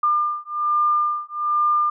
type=beating tone pair; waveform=sine; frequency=1200 / 1201.2 Hz; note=D6 / D6; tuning=+37 / +39 cents; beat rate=1.2 Hz; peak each=-21 dBFS; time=0.03-1.9 s; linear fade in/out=5 ms; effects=none